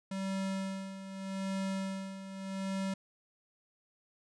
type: tone with tremolo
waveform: square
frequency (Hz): 192.8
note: G3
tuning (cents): -28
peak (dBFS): -33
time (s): 0.11-2.94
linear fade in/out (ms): 5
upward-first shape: sine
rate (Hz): 0.82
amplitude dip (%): 70
effects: resampled to 22050 Hz